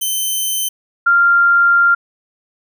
5% pulse / sine tone pair in turn, 3080 / 1391.5 Hz, G7 / F6, -31 / -7 cents, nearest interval octave + major second, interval 1376 cents, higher first, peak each -8 dBFS, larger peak neither, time 0.01-0.69 / 1.06-1.95 s, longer second, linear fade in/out 10 ms, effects none

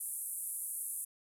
pink band-pass noise, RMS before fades -40 dBFS, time 0-1.05 s, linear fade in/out 10 ms, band 9200 to 12000 Hz, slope 48 dB/octave, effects none

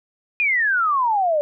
sine exponential sweep, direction down, 2489 to 575 Hz, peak -16 dBFS, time 0.4-1.41 s, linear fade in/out 0 ms, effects none

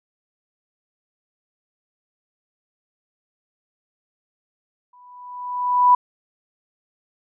sine tone with exponential growth, 987.8 Hz, B5, in tune, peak -8 dBFS, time 4.93-5.95 s, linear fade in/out 5 ms, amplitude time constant 220 ms, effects none

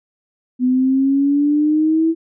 sine exponential sweep, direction up, 249.5 to 329.6 Hz, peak -12 dBFS, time 0.59-2.15 s, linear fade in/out 50 ms, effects none

